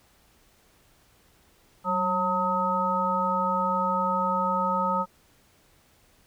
harmonic tone with a mistuned harmonic, 181.2 Hz, F#3, 36 cents flat, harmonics 1 / 3 / 5 / 7, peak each -31 / -31 / -27 / -26 dBFS, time 1.84-5.06 s, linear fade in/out 50 ms, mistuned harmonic 1, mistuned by +77 cents, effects pink hiss -61 dBFS RMS until 6.26 s

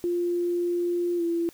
sine tone with pitch glide, 349.2 to 338.3 Hz, F4 to E4, 0 to +45 cents, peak -23 dBFS, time 0.04-1.49 s, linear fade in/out 0 ms, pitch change -55 cents, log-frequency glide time 1.17-1.22 s, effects white hiss -54 dBFS RMS until 1.53 s

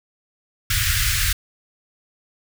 pink band-stop noise, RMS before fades -20 dBFS, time 0.7-1.33 s, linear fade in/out 5 ms, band 120 to 1400 Hz, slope 48 dB/octave, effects none

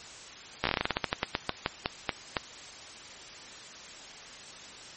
slowing click train, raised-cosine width 0.3 ms, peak -9 dBFS, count 20, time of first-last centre 0.64-2.368 s, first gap 14 ms, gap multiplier 1.18, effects white hiss -46 dBFS RMS until 4.96 s + MP3 32 kbps

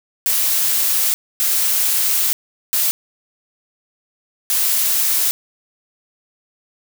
blue noise bursts at uneven times, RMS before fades -17 dBFS, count 4, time 0.26-1.14 / 1.4-2.33 / 2.73-2.91 / 4.5-5.31 s, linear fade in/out 0 ms, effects none

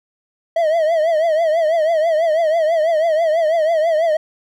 triangle tone with vibrato, 644 Hz, E5, 41 cents flat, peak -11 dBFS, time 0.56-4.17 s, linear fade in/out 5 ms, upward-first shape triangle, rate 6.1 Hz, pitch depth 120 cents each way, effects none

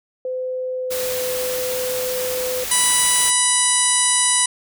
sine tone with pitch glide, 511 to 505.7 Hz, C5 to B4, -41 to +41 cents, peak -22 dBFS, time 0.25-2.64 s, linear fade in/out 2 ms, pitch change -18 cents, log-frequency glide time 0.75-1.18 s
white noise, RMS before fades -27 dBFS, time 0.9-3.31 s, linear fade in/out 20 ms
harmonic tone, 985 Hz, B5, 5 cents flat, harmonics 1 / 2 / 3 / 4 / 5 / 6 / 7 / 8 / 9 / 10, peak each -26 / -26 / -27 / -25 / -31 / -26 / -29 / -26 / -20 / -19 dBFS, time 2.71-4.46 s, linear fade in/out 5 ms
effects none

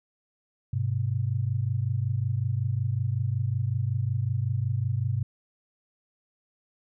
sine tone pair together, 101.61 / 127 Hz, G#2 / B2, -37 / +49 cents, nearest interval major third, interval 386 cents, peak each -27 dBFS, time 0.73-5.23 s, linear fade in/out 5 ms, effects none

